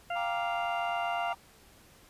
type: harmonic tone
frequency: 696 Hz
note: F5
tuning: 6 cents flat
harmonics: 1 / 2 / 3 / 4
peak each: -32 / -38 / -43 / -41 dBFS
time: 0.1-1.33 s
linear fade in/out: 5 ms
type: chord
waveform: triangle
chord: G minor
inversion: none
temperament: just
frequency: 784 / 940.8 / 1176 Hz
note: G5 / Bb5 / D6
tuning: 0 / +16 / +2 cents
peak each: -36 / -36 / -39 dBFS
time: 0.15-1.35 s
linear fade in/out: 20 ms
effects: pink hiss -58 dBFS RMS until 2.09 s + resampled to 32000 Hz